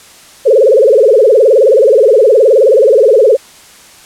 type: tone with vibrato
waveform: sine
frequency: 481.6 Hz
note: B4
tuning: 44 cents flat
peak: -3 dBFS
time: 0.45-3.37 s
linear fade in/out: 20 ms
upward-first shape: sine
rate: 19 Hz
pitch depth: 260 cents each way
effects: white hiss -38 dBFS RMS until 4.05 s + low-pass 10000 Hz 12 dB/octave